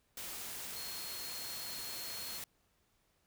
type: tone in noise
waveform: sine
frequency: 4283 Hz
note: C8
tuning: 40 cents sharp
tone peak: -46 dBFS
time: 0.76-2.38 s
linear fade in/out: 2 ms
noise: white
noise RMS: -44 dBFS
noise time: 0.17-2.44 s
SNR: -5 dB
effects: pink hiss -75 dBFS RMS until 3.26 s